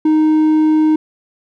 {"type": "tone with hard clipping", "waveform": "sine", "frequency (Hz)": 310.6, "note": "D#4", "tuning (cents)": -3, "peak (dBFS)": -10, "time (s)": [0.05, 0.96], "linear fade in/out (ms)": 5, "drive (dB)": 3, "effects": []}